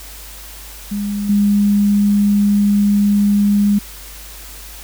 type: tone with level steps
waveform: sine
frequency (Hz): 204.1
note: G#3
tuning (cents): -30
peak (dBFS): -18 / -10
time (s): 0.91-3.79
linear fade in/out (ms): 10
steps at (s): 1.29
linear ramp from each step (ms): 5
effects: added 50 Hz sine -36 dBFS peak until 4.83 s + white hiss -36 dBFS RMS until 4.83 s